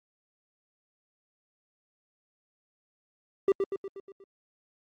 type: tone with echo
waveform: triangle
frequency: 392 Hz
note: G4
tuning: in tune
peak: -17 dBFS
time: 3.48-3.52 s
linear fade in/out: 2 ms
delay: 120 ms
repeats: 6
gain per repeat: -5 dB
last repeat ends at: 4.24 s
effects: Opus 32 kbps